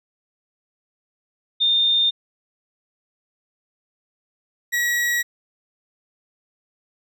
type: tone pair in turn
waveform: sine / 40% pulse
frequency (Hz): 3628 / 1916.9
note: A#7 / A#6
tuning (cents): -48 / +48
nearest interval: major seventh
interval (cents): 1104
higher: first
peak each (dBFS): -15 / -18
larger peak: first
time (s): 1.6-2.11 / 4.72-5.23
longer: neither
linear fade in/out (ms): 20
effects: none